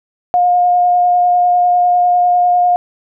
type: tone with vibrato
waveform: sine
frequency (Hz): 713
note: F5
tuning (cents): +36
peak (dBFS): -8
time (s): 0.34-2.76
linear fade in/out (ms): 0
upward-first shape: triangle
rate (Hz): 10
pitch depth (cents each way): 13
effects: none